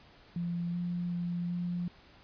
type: tone with pitch steps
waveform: sine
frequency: 172.4 / 175.2 / 173.9 / 175.5 Hz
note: F3 / F3 / F3 / F3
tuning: -22 / +6 / -7 / +9 cents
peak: -31 dBFS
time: 0.36-1.88 s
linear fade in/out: 2 ms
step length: 380 ms
effects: pink hiss -58 dBFS RMS until 2.23 s + resampled to 11025 Hz